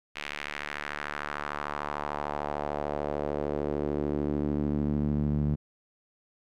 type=tone with band-pass filter sweep; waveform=sawtooth; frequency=73.42 Hz; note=D2; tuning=in tune; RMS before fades=-31 dBFS; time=0.15-5.56 s; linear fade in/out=20 ms; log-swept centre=2500 to 170 Hz; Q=1.9; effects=none